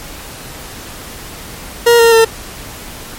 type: tone with pitch steps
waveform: 40% pulse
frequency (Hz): 471.9 / 461.7 / 451.6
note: A#4 / A#4 / A4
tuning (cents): +21 / -17 / +45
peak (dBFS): -4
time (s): 1.86-2.25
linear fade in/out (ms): 10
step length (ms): 130
effects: pink hiss -30 dBFS RMS until 3.18 s + MP3 64 kbps